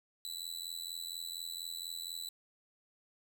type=tone with amplitude modulation; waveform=sawtooth; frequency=3972 Hz; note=B7; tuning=9 cents sharp; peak=-33 dBFS; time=0.25-2.29 s; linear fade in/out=0 ms; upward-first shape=sine; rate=84.2 Hz; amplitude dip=95%; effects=none